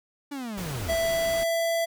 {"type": "linear sweep", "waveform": "45% pulse", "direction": "down", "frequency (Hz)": [293.7, 51.91], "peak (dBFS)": -32, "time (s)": [0.31, 0.96], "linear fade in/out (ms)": 10}
{"type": "noise", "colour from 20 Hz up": "pink", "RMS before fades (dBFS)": -37, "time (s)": [0.57, 1.44], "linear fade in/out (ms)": 10}
{"type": "tone with pitch glide", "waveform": "square", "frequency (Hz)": [662, 667.4], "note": ["E5", "E5"], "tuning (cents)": [7, 21], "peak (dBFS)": -24, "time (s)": [0.88, 1.86], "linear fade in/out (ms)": 20, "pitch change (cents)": 14, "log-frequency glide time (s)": [0.99, 1.74]}
{"effects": []}